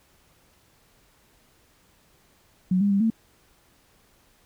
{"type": "tone with pitch steps", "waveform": "sine", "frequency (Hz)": [184.4, 202.1, 198.1, 224.1], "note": ["F#3", "G#3", "G3", "A3"], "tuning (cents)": [-6, -47, 18, 32], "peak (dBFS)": -18, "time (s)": [2.71, 3.102], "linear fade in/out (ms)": 5, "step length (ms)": 98, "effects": ["pink hiss -61 dBFS RMS until 4.45 s"]}